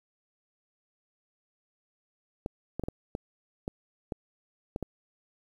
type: clicks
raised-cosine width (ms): 2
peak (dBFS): -19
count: 9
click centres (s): 2.461 / 2.796 / 2.837 / 2.885 / 3.151 / 3.679 / 4.122 / 4.761 / 4.827
effects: 9-bit